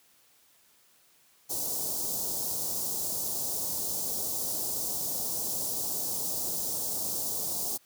white band-stop noise, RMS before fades -32 dBFS, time 1.49-7.78 s, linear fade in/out 20 ms, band 820 to 5000 Hz, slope 24 dB/octave, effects white hiss -63 dBFS RMS until 7.85 s + high-pass 80 Hz 12 dB/octave

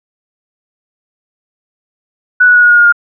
sine tone with pitch steps, 1480 / 1468.9 / 1457.9 / 1447 / 1436.2 / 1425.5 / 1414.8 Hz, F#6 / F#6 / F#6 / F#6 / F6 / F6 / F6, 0 / -13 / -26 / -39 / +48 / +35 / +22 cents, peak -3 dBFS, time 2.4-2.925 s, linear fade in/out 10 ms, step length 75 ms, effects none

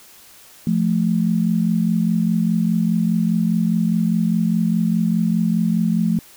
sine tone pair together, 173.6 / 218.5 Hz, F3 / A3, -10 / -12 cents, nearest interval major third, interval 398 cents, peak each -18 dBFS, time 0.67-6.19 s, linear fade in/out 2 ms, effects white hiss -46 dBFS RMS until 6.36 s

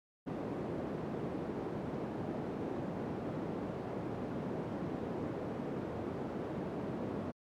white band-pass noise, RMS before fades -39 dBFS, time 0.26-7.32 s, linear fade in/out 20 ms, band 130 to 390 Hz, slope 12 dB/octave, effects MP3 96 kbps

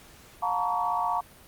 sine tone cluster, 713 / 894 / 950 / 1132 Hz, F5 / A5 / A#5 / C#6, +36 / +27 / +33 / +36 cents, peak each -30 dBFS, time 0.42-1.21 s, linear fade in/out 10 ms, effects pink hiss -52 dBFS RMS until 1.47 s + Opus 48 kbps

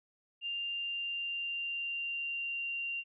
sine tone with pitch glide, 2794 to 2770 Hz, F7 to F7, 0 to -15 cents, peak -34 dBFS, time 0.41-3.04 s, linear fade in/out 50 ms, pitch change -15 cents, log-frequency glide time 0.62-2.67 s, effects none

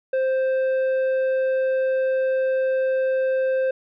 sine tone with tanh clipping, 524 Hz, C5, 2 cents sharp, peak -20 dBFS, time 0.13-3.71 s, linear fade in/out 5 ms, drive 7 dB, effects none

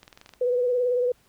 clicks, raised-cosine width 0.2 ms, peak -28 dBFS, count 8, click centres 0.031 / 0.079 / 0.128 / 0.175 / 0.214 / 0.261 / 0.292 / 0.337 s
sine tone with vibrato, 493.9 Hz, B4, in tune, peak -20 dBFS, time 0.41-1.12 s, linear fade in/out 5 ms, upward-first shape triangle, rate 18 Hz, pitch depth 47 cents each way
effects pink hiss -62 dBFS RMS until 1.28 s

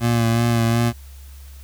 25% pulse tone with vibrato, 116.54 Hz, A#2, in tune, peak -12 dBFS, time 0-0.93 s, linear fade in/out 50 ms, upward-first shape sine, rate 2.7 Hz, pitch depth 29 cents each way, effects added 68 Hz sine -37 dBFS peak until 1.63 s + white hiss -50 dBFS RMS until 1.63 s

